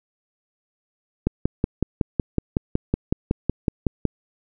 click train, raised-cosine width 3 ms, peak -6 dBFS, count 16, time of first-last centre 1.27-4.053 s, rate 5.39 Hz, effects none

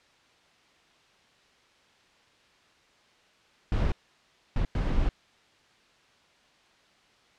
brown noise bursts at uneven times, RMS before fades -25 dBFS, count 3, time 3.72-3.92 / 4.56-4.65 / 4.75-5.09 s, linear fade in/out 2 ms, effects white hiss -61 dBFS RMS until 7.38 s + low-pass 4000 Hz 12 dB/octave

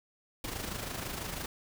pink noise with amplitude modulation, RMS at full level -36 dBFS, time 0.44-1.46 s, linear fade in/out 2 ms, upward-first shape sine, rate 26 Hz, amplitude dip 55%, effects none

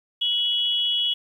sine tone pair together, 2944 / 3341 Hz, F#7 / G#7, -9 / +10 cents, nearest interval major second, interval 219 cents, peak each -23 dBFS, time 0.21-1.14 s, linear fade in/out 10 ms, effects 9-bit

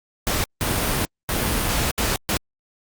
pink noise bursts at uneven times, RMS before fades -22 dBFS, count 5, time 0.27-0.44 / 0.61-1.05 / 1.29-1.91 / 1.98-2.16 / 2.29-2.37 s, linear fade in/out 0 ms, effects Opus 48 kbps

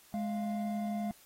triangle tone pair together, 209.3 / 697 Hz, G#3 / F5, +14 / -4 cents, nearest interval octave + major sixth, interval 2082 cents, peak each -31 / -37 dBFS, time 0.14-1.11 s, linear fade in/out 0 ms, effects white hiss -60 dBFS RMS until 1.25 s + AAC 48 kbps

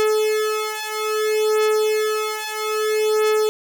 45% pulse beating tone pair, 430.1 / 430.71 Hz, A4 / A4, -39 / -37 cents, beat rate 0.61 Hz, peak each -21 dBFS, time 0-3.49 s, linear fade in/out 0 ms, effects none

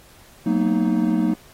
triangle chord, B major seventh, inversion second, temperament equal with one note detuned, 185 / 227.8 / 246.9 / 311.1 Hz, F#3 / A#3 / B3 / D#4, 0 / -40 / 0 / 0 cents, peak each -21 / -19 / -24 / -20 dBFS, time 0.46-1.34 s, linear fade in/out 5 ms, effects pink hiss -50 dBFS RMS until 1.53 s + AAC 48 kbps

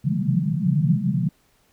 pink band-pass noise, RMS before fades -21 dBFS, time 0.04-1.29 s, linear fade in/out 5 ms, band 130 to 210 Hz, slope 96 dB/octave, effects pink hiss -62 dBFS RMS until 1.72 s

